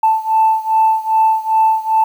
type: beating tone pair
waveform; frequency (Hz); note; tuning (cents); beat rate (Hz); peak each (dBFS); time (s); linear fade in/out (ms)
sine; 881 / 883.5; A5 / A5; +2 / +7; 2.5; -12 / -14; 0.03-2.04; 5
effects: tanh soft clip ceiling -4 dBFS + 7-bit